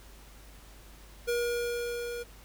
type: tone with level ramp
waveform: square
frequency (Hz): 477.4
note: A#4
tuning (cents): +41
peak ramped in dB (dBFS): -27 to -36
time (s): 1.27-2.24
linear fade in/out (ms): 20
effects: added 50 Hz sine -51 dBFS peak until 2.44 s + pink hiss -55 dBFS RMS until 2.44 s